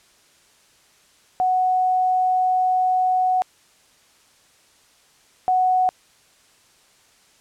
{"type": "tone pair in turn", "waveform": "sine", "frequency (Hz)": [740, 740], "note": ["F#5", "F#5"], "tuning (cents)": [0, 0], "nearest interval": "unison", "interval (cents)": 0, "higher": "neither", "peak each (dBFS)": [-16, -15], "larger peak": "second", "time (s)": [[1.4, 3.42], [5.48, 5.89]], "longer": "first", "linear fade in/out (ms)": 0, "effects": ["white hiss -56 dBFS RMS until 7.4 s", "low-pass 9000 Hz 12 dB/octave"]}